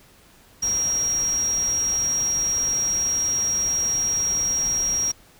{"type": "tone in noise", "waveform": "sine", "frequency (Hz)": 5640, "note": "F8", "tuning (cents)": 16, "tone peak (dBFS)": -20, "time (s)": [0.62, 5.12], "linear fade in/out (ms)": 10, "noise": "pink", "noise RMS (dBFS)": -36, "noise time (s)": [0.62, 5.12], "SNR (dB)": 13, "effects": ["pink hiss -53 dBFS RMS until 5.39 s"]}